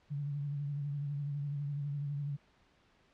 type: tone with vibrato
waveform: sine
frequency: 143.5 Hz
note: D3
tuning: 40 cents flat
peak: -34 dBFS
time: 0.1-2.37 s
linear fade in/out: 20 ms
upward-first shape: triangle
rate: 12 Hz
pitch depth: 52 cents each way
effects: pink hiss -68 dBFS RMS until 3.13 s + low-pass 4000 Hz 12 dB/octave